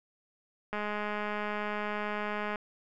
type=click train; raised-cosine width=0.5 ms; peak=-20 dBFS; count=383; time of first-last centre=0.73-2.558 s; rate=209 Hz; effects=none